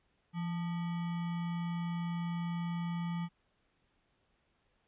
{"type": "tone with sample-and-hold", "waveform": "sine", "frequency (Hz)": 170.5, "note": "F3", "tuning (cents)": -41, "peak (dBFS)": -33, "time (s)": [0.33, 3.29], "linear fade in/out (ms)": 50, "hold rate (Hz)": 1050, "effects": ["pink hiss -75 dBFS RMS until 4.87 s", "resampled to 8000 Hz"]}